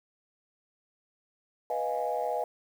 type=chord; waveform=sine; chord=F half-diminished seventh; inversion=second; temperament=equal; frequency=493.9 / 622.3 / 698.5 / 830.6 Hz; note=Cb5 / Eb5 / F5 / Ab5; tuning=0 / 0 / 0 / 0 cents; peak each=-33 dBFS; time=1.7-2.44 s; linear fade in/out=2 ms; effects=tanh soft clip ceiling -19 dBFS + 9-bit